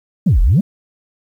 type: exponential two-way sweep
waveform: sine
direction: down then up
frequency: 227.8 to 36.72 to 227.8 Hz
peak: -7 dBFS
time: 0.26-0.61 s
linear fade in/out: 10 ms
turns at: 0.41 s
effects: tanh soft clip ceiling -5 dBFS + 8-bit